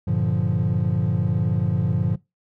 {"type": "chord", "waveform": "triangle", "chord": "G minor seventh", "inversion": "none", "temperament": "equal", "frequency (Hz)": [98, 116.54, 146.83, 174.61], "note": ["G2", "Bb2", "D3", "F3"], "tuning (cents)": [0, 0, 0, 0], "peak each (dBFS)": -22, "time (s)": [0.07, 2.16], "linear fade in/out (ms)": 10, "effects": ["noise-tail reverb RT60 0.2 s tail -21 dB re dry", "tanh soft clip ceiling -10 dBFS"]}